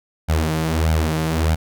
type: tone with flanger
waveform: sawtooth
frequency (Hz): 79.5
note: D#2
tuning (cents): +38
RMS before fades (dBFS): -19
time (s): 0.28-1.56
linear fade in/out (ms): 20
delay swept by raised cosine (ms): 1.3 to 7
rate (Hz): 1.6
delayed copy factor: +0.7
effects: none